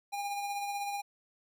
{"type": "tone with tremolo", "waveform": "square", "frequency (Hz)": 809, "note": "G#5", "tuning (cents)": -46, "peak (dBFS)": -33, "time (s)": [0.12, 1.02], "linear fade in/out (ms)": 20, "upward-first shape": "sine", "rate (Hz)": 16, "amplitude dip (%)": 35, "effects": []}